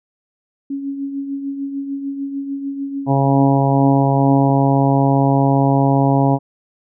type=tone with tremolo; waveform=sine; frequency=277.2 Hz; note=C#4; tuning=in tune; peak=-19 dBFS; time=0.7-4.5 s; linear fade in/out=5 ms; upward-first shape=triangle; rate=6.7 Hz; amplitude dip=55%
type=harmonic tone; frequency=137.5 Hz; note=C#3; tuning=14 cents flat; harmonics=1 / 2 / 3 / 4 / 5 / 6 / 7; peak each=-15 / -16 / -24 / -23 / -21 / -22 / -24 dBFS; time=3.06-6.39 s; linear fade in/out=50 ms
effects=none